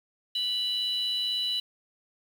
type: tone pair together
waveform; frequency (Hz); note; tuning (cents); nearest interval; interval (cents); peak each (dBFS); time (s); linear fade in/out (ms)
sine; 2960 / 3958; F#7 / B7; 0 / +3; perfect fourth; 503; -28; 0.35-1.6; 5
effects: tanh soft clip ceiling -21 dBFS + 8-bit